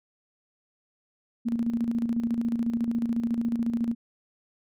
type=tone with tremolo; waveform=sine; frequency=233.1 Hz; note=A#3; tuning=in tune; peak=-22 dBFS; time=1.45-3.95 s; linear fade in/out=20 ms; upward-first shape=square; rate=14 Hz; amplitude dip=55%; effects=none